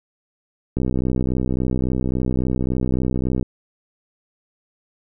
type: click train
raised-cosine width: 3 ms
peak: -9 dBFS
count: 170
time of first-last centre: 0.77-3.427 s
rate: 63.6 Hz
effects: none